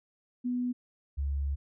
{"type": "tone pair in turn", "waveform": "sine", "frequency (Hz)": [246.9, 70.05], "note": ["B3", "C#2"], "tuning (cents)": [0, 19], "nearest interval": "octave + minor seventh", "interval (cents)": 2181, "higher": "first", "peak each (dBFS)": -28, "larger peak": "neither", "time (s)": [[0.44, 0.73], [1.17, 1.56]], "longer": "second", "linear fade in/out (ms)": 20, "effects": []}